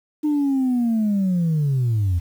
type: linear sweep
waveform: sine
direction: down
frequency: 305.2 to 82.4 Hz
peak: -15 dBFS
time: 0.23-2.2 s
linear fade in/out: 20 ms
effects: tanh soft clip ceiling -15 dBFS + 8-bit